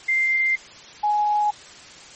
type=tone pair in turn; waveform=sine; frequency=2093 / 836.6 Hz; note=C7 / G#5; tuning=0 / +12 cents; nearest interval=octave + major third; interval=1588 cents; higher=first; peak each=-17 dBFS; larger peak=neither; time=0.08-0.56 / 1.03-1.51 s; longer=neither; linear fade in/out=10 ms; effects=white hiss -43 dBFS RMS until 2.15 s + MP3 32 kbps